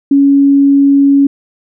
sine tone, 279 Hz, C#4, 11 cents sharp, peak -4 dBFS, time 0.11-1.27 s, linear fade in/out 5 ms, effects none

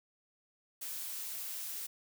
blue noise, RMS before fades -41 dBFS, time 0.81-1.87 s, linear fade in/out 10 ms, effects none

